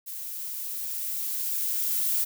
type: noise with level ramp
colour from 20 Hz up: violet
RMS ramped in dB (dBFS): -37 to -25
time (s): 0.06-2.25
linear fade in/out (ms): 20
effects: none